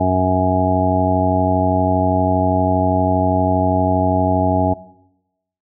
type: harmonic tone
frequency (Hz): 92.5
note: F#2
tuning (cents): 0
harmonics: 1 / 2 / 3 / 4 / 5 / 7 / 8 / 9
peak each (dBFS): -20 / -22 / -20 / -27 / -28 / -19 / -28 / -20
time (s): 0-4.74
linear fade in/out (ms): 10
effects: noise-tail reverb RT60 0.9 s tail -19 dB re dry